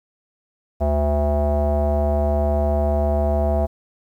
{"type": "tone with low-pass filter", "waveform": "square", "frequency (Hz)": 73.42, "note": "D2", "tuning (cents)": 0, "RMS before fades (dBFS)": -19, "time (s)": [0.8, 3.67], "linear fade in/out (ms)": 20, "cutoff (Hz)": 700, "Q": 9.4, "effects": ["9-bit"]}